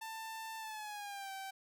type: tone with pitch glide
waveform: sawtooth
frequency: 890 to 774.8 Hz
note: A5 to G5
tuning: +20 to -20 cents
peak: -39 dBFS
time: 0.01-1.51 s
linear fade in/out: 10 ms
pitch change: -240 cents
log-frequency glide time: 0.58-1.32 s
effects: none